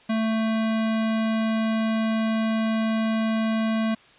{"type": "tone", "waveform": "square", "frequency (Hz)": 221.8, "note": "A3", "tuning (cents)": 14, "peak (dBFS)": -22, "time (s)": [0.09, 3.95], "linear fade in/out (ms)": 10, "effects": ["white hiss -53 dBFS RMS until 4.18 s", "resampled to 8000 Hz"]}